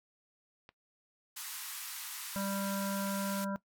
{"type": "click", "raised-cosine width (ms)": 0.3, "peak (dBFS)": -35, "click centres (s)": 0.691}
{"type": "band-pass noise", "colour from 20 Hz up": "white", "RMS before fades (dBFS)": -43, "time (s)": [1.36, 3.45], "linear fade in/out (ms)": 10, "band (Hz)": [890, 16000], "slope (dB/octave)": 48}
{"type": "harmonic tone", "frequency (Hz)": 197, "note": "G3", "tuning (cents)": 9, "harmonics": [1, 3, 5, 7, 8], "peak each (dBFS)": [-35, -40, -43, -44, -50], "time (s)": [2.36, 3.56], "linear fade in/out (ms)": 0}
{"effects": ["noise-tail reverb RT60 0.1 s tail -18 dB re dry"]}